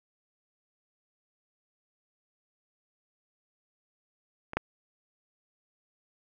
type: clicks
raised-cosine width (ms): 0.5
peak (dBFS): -22 / -11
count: 2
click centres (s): 4.534 / 4.57
effects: none